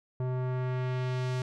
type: tone with low-pass filter sweep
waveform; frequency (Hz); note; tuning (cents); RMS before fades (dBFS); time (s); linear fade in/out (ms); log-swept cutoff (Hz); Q
square; 127.3; C3; -47; -31; 0.2-1.42; 2; 810 to 7100; 0.79
effects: none